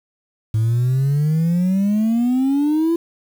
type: exponential sweep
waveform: sine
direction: up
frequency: 107.8 to 340 Hz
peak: -12 dBFS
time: 0.54-2.96 s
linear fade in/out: 5 ms
effects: tanh soft clip ceiling -13 dBFS + 7-bit